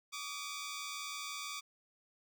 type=tone pair together; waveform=10% pulse; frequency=1146 / 1226 Hz; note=D6 / D#6; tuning=-43 / -26 cents; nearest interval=minor second; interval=117 cents; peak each=-34 / -37 dBFS; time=0.12-1.61 s; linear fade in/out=20 ms; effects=none